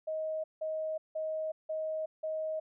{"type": "tone bursts", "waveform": "sine", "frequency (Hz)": 629, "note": "D#5", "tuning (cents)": 19, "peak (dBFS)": -32, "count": 5, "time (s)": [0.07, 2.6], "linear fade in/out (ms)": 10, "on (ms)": 370, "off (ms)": 170, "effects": []}